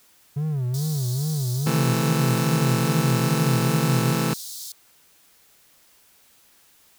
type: tone with vibrato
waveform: triangle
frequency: 138.59 Hz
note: C#3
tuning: in tune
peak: -20 dBFS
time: 0.36-4.15 s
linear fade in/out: 10 ms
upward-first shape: sine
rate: 2.4 Hz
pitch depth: 210 cents each way
type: high-pass noise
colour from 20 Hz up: pink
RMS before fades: -36 dBFS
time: 0.74-4.72 s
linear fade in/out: 2 ms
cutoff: 3900 Hz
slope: 48 dB/octave
type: chord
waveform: sawtooth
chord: A minor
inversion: first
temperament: just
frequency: 132 / 165 / 220 Hz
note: C3 / E3 / A3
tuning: +16 / +2 / 0 cents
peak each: -22 / -20 / -22 dBFS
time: 1.66-4.34 s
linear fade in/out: 10 ms
effects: white hiss -57 dBFS RMS until 6.98 s